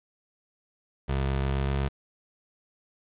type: tone with pitch glide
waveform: 25% pulse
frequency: 67.6 to 68.7 Hz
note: C#2 to C#2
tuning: -43 to -15 cents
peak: -21 dBFS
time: 1.08-1.89 s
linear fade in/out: 20 ms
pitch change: +28 cents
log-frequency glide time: 1.48-1.77 s
effects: resampled to 8000 Hz + 8-bit